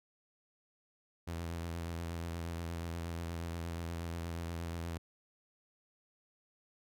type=tone with vibrato; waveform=sawtooth; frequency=84.2 Hz; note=E2; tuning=37 cents sharp; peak=-34 dBFS; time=1.27-4.98 s; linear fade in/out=10 ms; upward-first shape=sine; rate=8.4 Hz; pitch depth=31 cents each way; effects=none